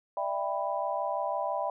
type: chord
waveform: sine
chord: E minor seventh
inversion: third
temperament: just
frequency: 593.3 / 659.3 / 791.1 / 988.9 Hz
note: D5 / E5 / G5 / B5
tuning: +18 / 0 / +16 / +2 cents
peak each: -34 dBFS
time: 0.17-1.7 s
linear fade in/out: 2 ms
effects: none